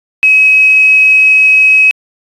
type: tone with quantisation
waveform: sine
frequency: 2551 Hz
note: D#7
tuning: 43 cents sharp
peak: -3 dBFS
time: 0.23-1.91 s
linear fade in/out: 0 ms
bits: 5
effects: AAC 32 kbps